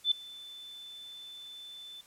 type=tone with ADSR envelope; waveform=sine; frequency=3520 Hz; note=A7; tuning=in tune; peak=-21 dBFS; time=0.04-2.01 s; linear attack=75 ms; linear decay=3 ms; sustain=-23 dB; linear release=4 ms; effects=white hiss -59 dBFS RMS until 2.06 s + low-pass 12000 Hz 12 dB/octave